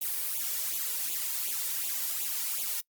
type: noise with flanger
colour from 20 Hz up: blue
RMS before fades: -32 dBFS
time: 0.01-2.81 s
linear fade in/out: 10 ms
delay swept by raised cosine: 0.28 to 2.18 ms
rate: 2.7 Hz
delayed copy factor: +0.85
effects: noise-tail reverb RT60 0.1 s tail -23 dB re dry + Opus 32 kbps